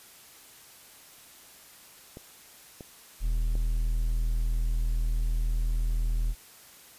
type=clicks; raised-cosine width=2 ms; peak=-28 dBFS; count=3; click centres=2.171 / 2.808 / 3.554 s
type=tone; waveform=triangle; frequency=40.14 Hz; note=E1; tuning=45 cents flat; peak=-22 dBFS; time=3.2-6.35 s; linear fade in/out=50 ms
effects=white hiss -52 dBFS RMS until 6.98 s + resampled to 32000 Hz